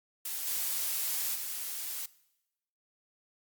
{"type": "noise with level steps", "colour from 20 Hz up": "blue", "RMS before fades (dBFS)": [-36, -32, -37], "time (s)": [0.25, 2.06], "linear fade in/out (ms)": 5, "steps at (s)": [0.46, 1.34], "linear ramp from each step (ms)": 20, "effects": ["noise-tail reverb RT60 0.9 s tail -20 dB re dry", "Opus 48 kbps"]}